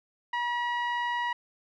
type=tone with low-pass filter; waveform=sawtooth; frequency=962 Hz; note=B5; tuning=46 cents flat; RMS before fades=-30 dBFS; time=0.33-1.33 s; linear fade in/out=5 ms; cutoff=2200 Hz; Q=1.5; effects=none